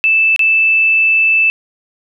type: tone with dropouts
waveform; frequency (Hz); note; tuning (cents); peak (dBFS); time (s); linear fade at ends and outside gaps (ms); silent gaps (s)
sine; 2637; E7; 0; -8; 0.04-1.5; 0; 0.362-0.393
effects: none